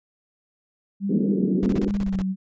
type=tone with vibrato; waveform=sine; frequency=195.4 Hz; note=G3; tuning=5 cents flat; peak=-22 dBFS; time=1-2.36 s; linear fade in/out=50 ms; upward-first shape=sine; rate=1.4 Hz; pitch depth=58 cents each way
type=band-pass noise; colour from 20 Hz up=pink; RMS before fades=-24 dBFS; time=1.09-1.89 s; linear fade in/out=10 ms; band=170 to 420 Hz; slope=48 dB/octave
type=noise bursts; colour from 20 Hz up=brown; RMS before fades=-29 dBFS; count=10; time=1.63-2.218 s; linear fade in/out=0 ms; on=30 ms; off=32 ms
effects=resampled to 16000 Hz